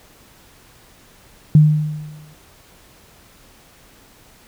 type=tone with exponential decay; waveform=sine; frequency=152.2 Hz; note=D#3; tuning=38 cents flat; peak=-4 dBFS; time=1.55-2.34 s; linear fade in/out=2 ms; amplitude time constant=170 ms; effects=pink hiss -49 dBFS RMS until 4.47 s